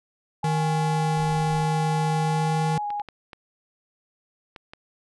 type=tone with vibrato; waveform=sine; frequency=830.6 Hz; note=G#5; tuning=in tune; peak=-26 dBFS; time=0.43-3.02 s; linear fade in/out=5 ms; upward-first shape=square; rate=2.7 Hz; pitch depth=11 cents each way
type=tone with pitch glide; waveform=square; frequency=155.56 to 156.82 Hz; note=D#3 to D#3; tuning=0 to +14 cents; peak=-23 dBFS; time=0.44-2.78 s; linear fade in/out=2 ms; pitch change=+14 cents; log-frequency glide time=2.14-2.62 s
type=noise; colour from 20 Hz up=brown; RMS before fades=-42 dBFS; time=1.17-1.65 s; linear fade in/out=0 ms
type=clicks; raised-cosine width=0.3 ms; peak=-24 dBFS; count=6; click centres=2.904 / 2.998 / 3.087 / 3.332 / 4.562 / 4.735 s
effects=resampled to 24000 Hz

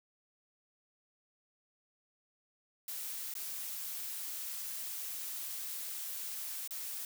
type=noise with dropouts; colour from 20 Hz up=blue; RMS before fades=-41 dBFS; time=2.88-7.05 s; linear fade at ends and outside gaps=1 ms; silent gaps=3.339-3.352 / 6.676-6.708 s; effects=none

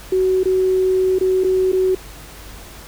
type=tone with dropouts; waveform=sine; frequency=374.1 Hz; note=F#4; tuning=19 cents sharp; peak=-13 dBFS; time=0.12-1.95 s; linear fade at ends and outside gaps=5 ms; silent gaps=0.434-0.455 / 1.187-1.209 / 1.438-1.444 / 1.719-1.729 s; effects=added 50 Hz sine -40 dBFS peak until 2.87 s + pink hiss -39 dBFS RMS until 2.87 s

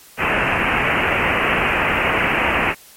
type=low-pass noise; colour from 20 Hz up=white; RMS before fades=-18 dBFS; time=0.17-2.75 s; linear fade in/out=50 ms; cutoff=2800 Hz; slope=96 dB/octave; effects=white hiss -45 dBFS RMS until 2.96 s + MP3 64 kbps

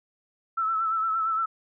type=tone with vibrato; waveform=sine; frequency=1318.5 Hz; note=E6; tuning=in tune; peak=-23 dBFS; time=0.57-1.46 s; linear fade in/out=10 ms; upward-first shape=triangle; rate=8.7 Hz; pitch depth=50 cents each way; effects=none

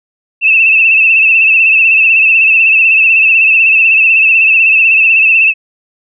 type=tone with vibrato; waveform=sine; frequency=2637 Hz; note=E7; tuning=in tune; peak=-4 dBFS; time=0.41-5.54 s; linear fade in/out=50 ms; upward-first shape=triangle; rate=16 Hz; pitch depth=66 cents each way; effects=none

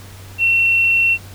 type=tone with tanh clipping; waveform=triangle; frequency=2716 Hz; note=F7; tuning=49 cents flat; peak=-11 dBFS; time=0.38-1.18 s; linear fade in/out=50 ms; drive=2 dB; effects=added 96 Hz sine -36 dBFS peak until 1.34 s + pink hiss -41 dBFS RMS until 1.34 s

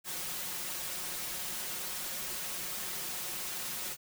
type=noise with comb filter; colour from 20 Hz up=white; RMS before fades=-38 dBFS; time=0.04-3.97 s; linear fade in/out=50 ms; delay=5.5 ms; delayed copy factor=+0.65; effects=none

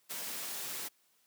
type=noise; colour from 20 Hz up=white; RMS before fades=-40 dBFS; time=0.09-0.89 s; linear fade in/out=20 ms; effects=white hiss -71 dBFS RMS until 1.26 s + high-pass 150 Hz 12 dB/octave

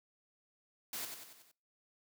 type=noise with echo; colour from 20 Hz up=white; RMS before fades=-41 dBFS; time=0.93-1.05 s; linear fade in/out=2 ms; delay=93 ms; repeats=5; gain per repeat=-5 dB; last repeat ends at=1.515 s; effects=noise-tail reverb RT60 0.4 s tail -24 dB re dry + high-pass 150 Hz 12 dB/octave

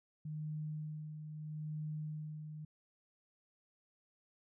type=tone with tremolo; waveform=sine; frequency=153.2 Hz; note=D#3; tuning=27 cents flat; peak=-38 dBFS; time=0.25-2.65 s; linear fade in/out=5 ms; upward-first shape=sine; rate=0.77 Hz; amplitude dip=50%; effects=none

